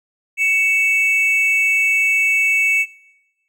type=tone pair together; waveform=triangle; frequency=2236 / 2637 Hz; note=C#7 / E7; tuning=+14 / 0 cents; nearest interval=minor third; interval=286 cents; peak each=-15 / -15 dBFS; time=0.37-2.86 s; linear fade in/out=50 ms; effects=noise-tail reverb RT60 1.0 s tail -22 dB re dry